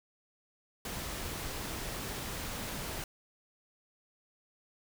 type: noise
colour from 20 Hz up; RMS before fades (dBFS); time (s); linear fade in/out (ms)
pink; -39; 0.85-3.04; 2
effects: none